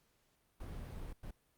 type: noise bursts at uneven times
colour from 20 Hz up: brown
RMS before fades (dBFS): -45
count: 2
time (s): 0.6-1.13 / 1.23-1.31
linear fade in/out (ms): 5
effects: pink hiss -75 dBFS RMS until 1.57 s + Opus 48 kbps